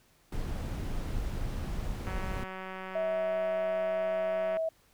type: noise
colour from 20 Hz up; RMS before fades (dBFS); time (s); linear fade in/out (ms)
brown; -34; 0.32-2.44; 5
type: click train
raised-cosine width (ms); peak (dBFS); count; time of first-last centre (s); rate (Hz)
0.5; -26; 471; 2.07-4.57; 188
type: tone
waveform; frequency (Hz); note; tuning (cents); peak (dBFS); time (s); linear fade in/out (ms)
sine; 647; E5; -32; -28; 2.95-4.69; 5
effects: pink hiss -65 dBFS RMS until 4.93 s